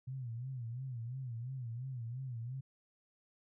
sine tone with vibrato, 123.47 Hz, B2, in tune, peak -39 dBFS, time 0.07-2.61 s, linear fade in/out 10 ms, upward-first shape sine, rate 2.9 Hz, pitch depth 140 cents each way, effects none

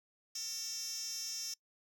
10% pulse tone with high-pass filter, 451.6 Hz, A4, 45 cents sharp, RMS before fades -41 dBFS, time 0.35-1.54 s, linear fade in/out 5 ms, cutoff 5300 Hz, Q 9.6, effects noise-tail reverb RT60 0.1 s tail -24 dB re dry

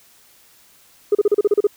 sine tone bursts, 412.4 Hz, G#4, 12 cents flat, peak -9 dBFS, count 9, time 1.12-1.67 s, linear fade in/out 5 ms, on 30 ms, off 35 ms, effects tanh soft clip ceiling -8 dBFS + white hiss -52 dBFS RMS until 1.76 s

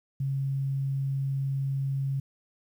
sine tone, 136.5 Hz, C#3, 26 cents flat, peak -26 dBFS, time 0.2-2.2 s, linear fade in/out 5 ms, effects 10-bit

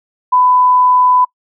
sine tone, 1000 Hz, B5, 21 cents sharp, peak -7 dBFS, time 0.32-1.25 s, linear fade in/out 10 ms, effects noise-tail reverb RT60 0.1 s tail -24 dB re dry

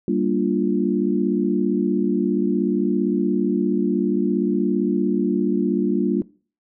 sine chord, G minor seventh, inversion none, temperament equal, 196 / 233.1 / 293.7 / 349.2 Hz, G3 / Bb3 / D4 / F4, 0 / 0 / 0 / 0 cents, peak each -23 dBFS, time 0.08-6.22 s, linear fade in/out 2 ms, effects noise-tail reverb RT60 0.4 s tail -21 dB re dry

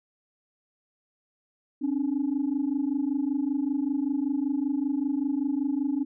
sine tone pair together, 268.5 / 293.7 Hz, C4 / D4, +45 / 0 cents, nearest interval major second, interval 155 cents, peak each -26 / -26 dBFS, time 1.81-6.05 s, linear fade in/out 20 ms, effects tanh soft clip ceiling -19 dBFS

